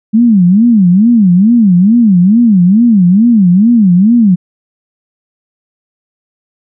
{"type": "tone with vibrato", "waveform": "sine", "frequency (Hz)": 205.2, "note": "G#3", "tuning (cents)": -21, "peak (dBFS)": -3, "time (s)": [0.13, 4.36], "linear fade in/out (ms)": 20, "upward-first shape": "sine", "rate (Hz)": 2.3, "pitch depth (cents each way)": 280, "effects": []}